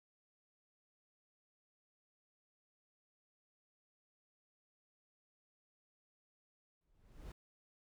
brown noise with exponential growth, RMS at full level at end -44 dBFS, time 6.81-7.32 s, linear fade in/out 5 ms, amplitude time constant 110 ms, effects none

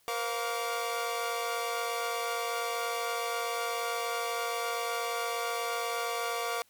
sawtooth tone cluster, 470.6 / 519 / 704 / 1153 Hz, A#4 / C5 / F5 / D6, +16 / -14 / +14 / -32 cents, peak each -32 / -38 / -32 / -32 dBFS, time 0.08-6.62 s, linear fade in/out 0 ms, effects white hiss -66 dBFS RMS until 6.69 s

